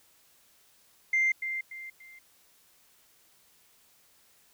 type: tone with echo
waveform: sine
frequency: 2093 Hz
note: C7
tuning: in tune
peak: -21 dBFS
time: 1.13-1.32 s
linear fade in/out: 5 ms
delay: 290 ms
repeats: 3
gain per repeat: -9 dB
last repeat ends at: 2.19 s
effects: tanh soft clip ceiling -19 dBFS + white hiss -63 dBFS RMS until 4.53 s